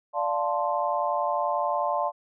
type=chord; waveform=sine; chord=D minor seventh; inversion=none; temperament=equal; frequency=587.3 / 698.5 / 880 / 1046.5 Hz; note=D5 / F5 / A5 / C6; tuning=0 / 0 / 0 / 0 cents; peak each=-29 dBFS; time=0.13-2.12 s; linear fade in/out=50 ms; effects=none